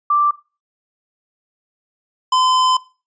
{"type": "tone pair in turn", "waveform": ["sine", "square"], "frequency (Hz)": [1174.7, 1022.7], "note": ["D6", "C6"], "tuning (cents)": [0, -40], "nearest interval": "major second", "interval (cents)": 240, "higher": "first", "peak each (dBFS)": [-12, -13], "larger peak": "first", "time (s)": [[0.1, 0.31], [2.32, 2.77]], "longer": "second", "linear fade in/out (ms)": 5, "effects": ["noise-tail reverb RT60 0.3 s tail -18 dB re dry", "resampled to 16000 Hz"]}